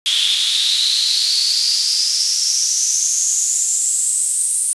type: noise with high-pass filter sweep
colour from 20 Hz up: pink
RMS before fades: -17 dBFS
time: 0.06-4.73 s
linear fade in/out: 0 ms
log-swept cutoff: 3300 to 9100 Hz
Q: 8.2
effects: resampled to 24000 Hz